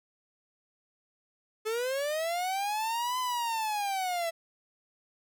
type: linear two-way sweep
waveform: 45% pulse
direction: up then down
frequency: 427.2 to 1019 to 656 Hz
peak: -29 dBFS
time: 1.65-4.31 s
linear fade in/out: 20 ms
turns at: 3.19 s
effects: none